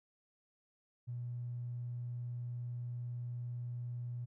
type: tone with tanh clipping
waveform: triangle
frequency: 121.2 Hz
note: B2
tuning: 32 cents flat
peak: -38 dBFS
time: 1.07-4.26 s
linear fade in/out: 20 ms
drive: 2 dB
effects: none